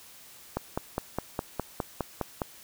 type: click train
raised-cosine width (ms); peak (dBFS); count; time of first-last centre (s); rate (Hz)
1; -14; 10; 0.57-2.418; 4.87
effects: white hiss -51 dBFS RMS until 2.63 s